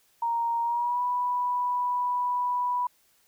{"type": "tone with pitch glide", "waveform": "sine", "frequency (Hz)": [932.3, 984.3], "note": ["A#5", "B5"], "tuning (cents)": [0, -6], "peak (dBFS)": -24, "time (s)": [0.22, 2.87], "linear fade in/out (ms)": 5, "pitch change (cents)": 94, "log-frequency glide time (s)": [0.62, 1.02], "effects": ["white hiss -65 dBFS RMS until 3.27 s"]}